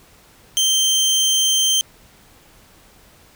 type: tone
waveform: 25% pulse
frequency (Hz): 3136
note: G7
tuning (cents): 0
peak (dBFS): -11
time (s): 0.57-1.81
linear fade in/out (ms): 0
effects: pink hiss -50 dBFS RMS until 3.35 s